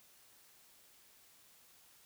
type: silence
effects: white hiss -64 dBFS RMS until 2.05 s